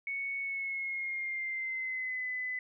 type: tone with pitch glide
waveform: sine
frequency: 2217 to 2010 Hz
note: C#7 to B6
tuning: 0 to +30 cents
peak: -33 dBFS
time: 0.07-2.59 s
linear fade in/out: 2 ms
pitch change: -170 cents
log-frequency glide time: 0.4-2.27 s
effects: none